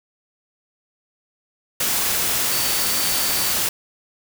sine tone in noise, 4550 Hz, C#8, 44 cents sharp, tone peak -29 dBFS, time 2.52-3.53 s, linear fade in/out 5 ms, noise white, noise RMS -21 dBFS, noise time 1.8-3.69 s, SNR -11 dB, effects none

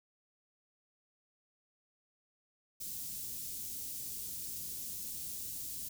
white band-stop noise, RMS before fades -42 dBFS, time 2.8-5.89 s, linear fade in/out 10 ms, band 230 to 6000 Hz, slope 12 dB/octave, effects none

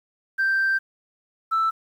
sine tone pair in turn, 1568 / 1323.2 Hz, G6 / E6, 0 / +6 cents, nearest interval minor third, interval 294 cents, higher first, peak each -17 dBFS, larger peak neither, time 0.38-0.79 / 1.51-1.71 s, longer first, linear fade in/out 20 ms, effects tanh soft clip ceiling -16 dBFS + 9-bit

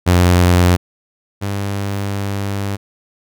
sawtooth tone pair in turn, 89 / 99.9 Hz, F2 / G2, +33 / +33 cents, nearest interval major second, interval 200 cents, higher second, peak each -5 / -15 dBFS, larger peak first, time 0.06-0.77 / 1.41-2.77 s, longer second, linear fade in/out 20 ms, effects none

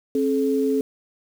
sine tone pair together, 268.4 / 430.7 Hz, C4 / A4, +44 / -37 cents, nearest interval minor sixth, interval 819 cents, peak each -21 dBFS, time 0.15-0.81 s, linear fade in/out 2 ms, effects 7-bit

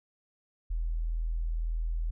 sine tone, 40.93 Hz, E1, 12 cents flat, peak -28 dBFS, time 0.7-2.11 s, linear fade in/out 10 ms, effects none

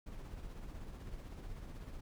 brown noise with tremolo, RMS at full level -45 dBFS, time 0.06-2.01 s, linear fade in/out 10 ms, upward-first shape sine, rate 16 Hz, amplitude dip 40%, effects none

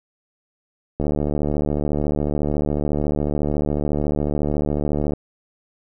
click train, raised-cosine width 2 ms, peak -9 dBFS, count 307, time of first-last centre 1-5.135 s, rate 74 Hz, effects none

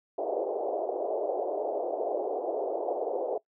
white band-pass noise, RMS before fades -31 dBFS, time 0.18-3.38 s, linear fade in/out 5 ms, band 360 to 720 Hz, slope 48 dB/octave, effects noise-tail reverb RT60 0.1 s tail -21 dB re dry

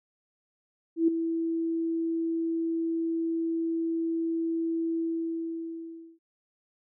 sine tone with ADSR envelope, 329.6 Hz, E4, in tune, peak -17 dBFS, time 0.96-6.19 s, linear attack 120 ms, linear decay 5 ms, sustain -9 dB, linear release 1200 ms, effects none

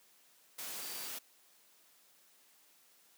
sine tone in noise, 4664 Hz, D8, 13 cents flat, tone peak -50 dBFS, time 0.81-1.09 s, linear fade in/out 10 ms, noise white, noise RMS -43 dBFS, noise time 0.58-1.19 s, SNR -10 dB, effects white hiss -66 dBFS RMS until 3.17 s + high-pass 200 Hz 12 dB/octave

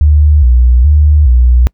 sine tone with vibrato, 67.6 Hz, C#2, 43 cents flat, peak -3 dBFS, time 0.01-1.67 s, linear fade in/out 0 ms, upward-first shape square, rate 1.2 Hz, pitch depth 170 cents each way, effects noise-tail reverb RT60 0.1 s tail -26 dB re dry

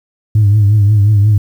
sine tone with vibrato, 103.83 Hz, G#2, in tune, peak -4 dBFS, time 0.35-1.38 s, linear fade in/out 5 ms, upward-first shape triangle, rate 5.6 Hz, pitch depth 83 cents each way, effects tanh soft clip ceiling -3 dBFS + 7-bit

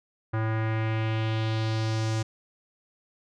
square tone with low-pass filter sweep, 110.7 Hz, A2, 11 cents sharp, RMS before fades -27 dBFS, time 0.33-2.23 s, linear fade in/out 10 ms, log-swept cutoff 1500 to 6800 Hz, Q 2, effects none

